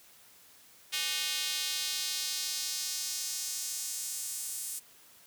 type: tone with high-pass filter sweep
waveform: square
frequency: 167.2 Hz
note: E3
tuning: 25 cents sharp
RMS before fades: -35 dBFS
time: 0.92-4.8 s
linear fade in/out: 20 ms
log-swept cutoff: 3000 to 8900 Hz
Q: 1.5
effects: white hiss -58 dBFS RMS until 5.26 s + high-pass 60 Hz 12 dB/octave